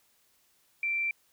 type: tone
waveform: sine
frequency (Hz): 2349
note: D7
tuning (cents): 0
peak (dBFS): -27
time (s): 0.83-1.11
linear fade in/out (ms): 2
effects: white hiss -68 dBFS RMS until 1.32 s

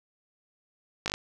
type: slowing click train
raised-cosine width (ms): 0.2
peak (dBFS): -12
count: 5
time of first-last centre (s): 1.06-1.139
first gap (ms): 19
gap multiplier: 1.03
effects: none

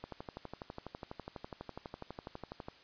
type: click train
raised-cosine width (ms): 1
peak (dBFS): -28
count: 33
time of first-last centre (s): 0.04-2.685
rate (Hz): 12.1
effects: white hiss -59 dBFS RMS until 2.83 s + resampled to 11025 Hz

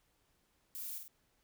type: noise with echo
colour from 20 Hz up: violet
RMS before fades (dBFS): -44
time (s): 0.75-0.98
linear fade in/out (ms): 0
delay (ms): 50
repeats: 2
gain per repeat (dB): -5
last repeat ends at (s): 1.08
effects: pink hiss -75 dBFS RMS until 1.43 s

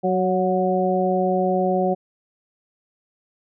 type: harmonic tone with a mistuned harmonic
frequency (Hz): 185.9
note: F#3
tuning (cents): +8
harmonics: 1 / 2 / 3 / 4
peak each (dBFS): -23 / -23 / -23 / -23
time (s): 0.03-1.95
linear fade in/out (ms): 20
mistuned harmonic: 4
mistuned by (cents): -26
effects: none

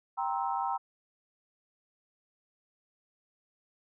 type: chord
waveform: sine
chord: C dominant seventh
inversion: second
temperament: just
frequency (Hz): 784.9 / 941.9 / 1046.5 / 1308.1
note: G5 / Bb5 / C6 / E6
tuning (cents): +2 / +18 / 0 / -14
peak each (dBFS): -33 / -33 / -37 / -38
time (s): 0.17-0.78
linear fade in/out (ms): 20
effects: none

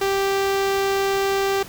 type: tone with notch filter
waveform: sawtooth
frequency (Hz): 392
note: G4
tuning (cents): 0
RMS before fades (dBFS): -21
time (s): 0.01-1.63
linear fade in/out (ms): 5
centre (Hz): 9800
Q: 1.5
effects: pink hiss -40 dBFS RMS until 1.68 s

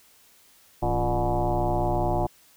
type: tone with frequency modulation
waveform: sine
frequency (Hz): 349.2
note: F4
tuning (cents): 0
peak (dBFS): -21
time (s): 0.82-2.27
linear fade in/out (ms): 10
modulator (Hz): 126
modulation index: 4.1
effects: white hiss -57 dBFS RMS until 2.56 s

